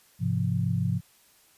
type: chord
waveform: sine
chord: F minor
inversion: first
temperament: equal with one note detuned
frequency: 103.83 / 130.81 / 172.91 Hz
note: Ab2 / C3 / F3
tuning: 0 / 0 / -17 cents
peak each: -28 dBFS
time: 0.19-1.01 s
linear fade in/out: 50 ms
effects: white hiss -60 dBFS RMS until 1.57 s + resampled to 32000 Hz